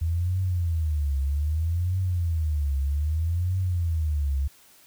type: tone with vibrato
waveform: sine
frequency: 80 Hz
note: D#2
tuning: 49 cents sharp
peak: -22 dBFS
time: 0.01-4.48 s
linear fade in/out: 10 ms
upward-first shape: triangle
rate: 0.63 Hz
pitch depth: 290 cents each way
effects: white hiss -55 dBFS RMS until 4.86 s